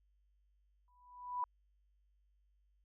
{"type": "tone with exponential growth", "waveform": "sine", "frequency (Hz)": 987.8, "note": "B5", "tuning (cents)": 0, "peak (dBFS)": -32, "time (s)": [0.88, 1.44], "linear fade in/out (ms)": 1, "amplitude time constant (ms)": 120, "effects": ["added 50 Hz sine -70 dBFS peak until 2.84 s"]}